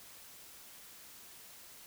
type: silence
effects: white hiss -54 dBFS RMS until 1.86 s